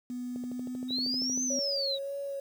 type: tone with pitch glide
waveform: sine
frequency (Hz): 247.2 to 254.6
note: B3 to C4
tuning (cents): +2 to -47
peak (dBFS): -33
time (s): 0.1-1.59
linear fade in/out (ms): 0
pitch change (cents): +51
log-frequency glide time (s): 0.46-0.94
type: click train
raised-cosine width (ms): 2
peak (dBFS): -29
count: 14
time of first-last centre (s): 0.36-1.376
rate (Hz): 12.8
type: linear two-way sweep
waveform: sine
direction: up then down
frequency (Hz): 3736 to 6272 to 3736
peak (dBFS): -29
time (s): 0.88-1.99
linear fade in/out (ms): 50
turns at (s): 1.43
type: tone with vibrato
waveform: sine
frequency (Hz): 554.4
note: C#5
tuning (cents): 0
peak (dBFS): -33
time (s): 1.5-2.4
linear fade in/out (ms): 5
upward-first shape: sine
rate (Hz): 1.8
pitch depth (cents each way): 21
effects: high-pass 150 Hz 12 dB/octave + 9-bit

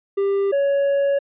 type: tone pair in turn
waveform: triangle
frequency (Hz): 396.3 / 559.3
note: G4 / C#5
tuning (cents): +19 / +15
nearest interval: tritone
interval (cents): 596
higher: second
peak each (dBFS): -15 / -14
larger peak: second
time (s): 0.17-0.52 / 0.52-1.19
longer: second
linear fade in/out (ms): 10
effects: resampled to 8000 Hz

